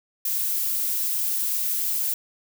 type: noise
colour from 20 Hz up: violet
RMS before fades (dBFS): -25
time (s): 0.25-2.14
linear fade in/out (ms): 5
effects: none